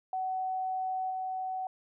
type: tone with level steps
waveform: sine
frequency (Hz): 751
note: F#5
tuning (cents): +26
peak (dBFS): -30 / -32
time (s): 0.13-1.67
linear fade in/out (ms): 2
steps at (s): 1.1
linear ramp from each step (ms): 10
effects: none